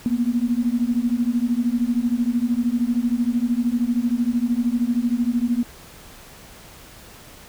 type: beating tone pair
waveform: sine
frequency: 233.1 / 246.1 Hz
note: A#3 / B3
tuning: 0 / -6 cents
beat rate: 13 Hz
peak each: -21 dBFS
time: 0.06-5.63 s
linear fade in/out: 0 ms
effects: pink hiss -44 dBFS RMS until 7.48 s